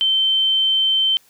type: tone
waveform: sine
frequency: 3100 Hz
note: G7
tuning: 20 cents flat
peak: -14 dBFS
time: 0.01-1.17 s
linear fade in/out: 0 ms
effects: white hiss -55 dBFS RMS until 1.29 s